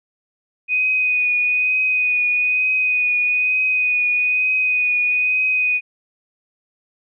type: tone with vibrato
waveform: sine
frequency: 2489 Hz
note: D#7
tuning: in tune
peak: -15 dBFS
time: 0.68-5.81 s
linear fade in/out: 50 ms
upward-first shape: triangle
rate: 1.1 Hz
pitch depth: 24 cents each way
effects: none